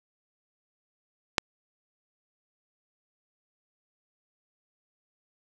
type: click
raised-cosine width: 0.2 ms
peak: -3 dBFS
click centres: 1.382 s
effects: 7-bit